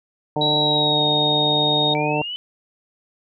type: harmonic tone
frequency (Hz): 150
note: D3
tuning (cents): +37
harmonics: 1 / 2 / 3 / 4 / 5 / 6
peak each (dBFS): -26 / -26 / -26 / -26 / -26 / -26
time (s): 0.36-2.22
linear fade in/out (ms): 2
type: tone with pitch glide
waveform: sine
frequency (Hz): 3886 to 3721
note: B7 to A#7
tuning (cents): -29 to -4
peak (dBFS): -18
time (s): 0.41-1.94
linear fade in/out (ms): 5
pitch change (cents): -75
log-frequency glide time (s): 0.58-1.04
type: exponential sweep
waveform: sine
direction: up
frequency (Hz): 2300 to 3039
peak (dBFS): -26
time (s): 1.95-2.36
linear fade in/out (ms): 0
effects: none